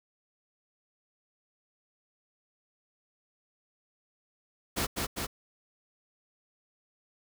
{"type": "noise with echo", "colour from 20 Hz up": "pink", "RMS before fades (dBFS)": -30, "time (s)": [4.76, 4.87], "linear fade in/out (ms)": 20, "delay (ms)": 200, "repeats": 2, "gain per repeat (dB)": -2, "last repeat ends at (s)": 5.27, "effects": []}